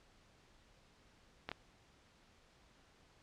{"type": "clicks", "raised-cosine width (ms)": 0.3, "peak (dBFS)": -24, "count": 2, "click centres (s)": [1.49, 1.516], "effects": ["pink hiss -67 dBFS RMS until 3.22 s", "low-pass 6000 Hz 12 dB/octave"]}